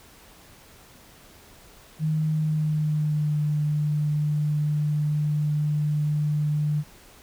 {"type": "tone with pitch glide", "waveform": "sine", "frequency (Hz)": [155.56, 149.65], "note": ["D#3", "D3"], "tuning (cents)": [0, 33], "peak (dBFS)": -21, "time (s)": [1.99, 6.84], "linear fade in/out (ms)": 50, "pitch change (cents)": -67, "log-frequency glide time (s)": [2.32, 3.38], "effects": ["pink hiss -51 dBFS RMS until 7.22 s"]}